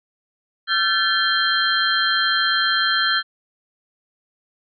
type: tone cluster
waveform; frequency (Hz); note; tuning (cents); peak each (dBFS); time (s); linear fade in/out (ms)
sine; 1361 / 1540 / 1741 / 3188 / 4135; F6 / G6 / A6 / G7 / C8; -45 / -31 / -19 / +28 / -21; -23; 0.67-3.23; 50
effects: none